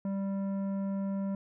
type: tone with tanh clipping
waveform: sine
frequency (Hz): 196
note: G3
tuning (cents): 0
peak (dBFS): -32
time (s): 0.05-1.35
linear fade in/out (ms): 2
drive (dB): 11
effects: none